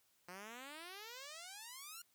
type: exponential sweep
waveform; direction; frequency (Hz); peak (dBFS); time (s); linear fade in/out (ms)
5% pulse; up; 173.5 to 1431; -38; 0.28-2.02; 5
effects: white hiss -75 dBFS RMS until 2.14 s + high-pass 60 Hz 12 dB/octave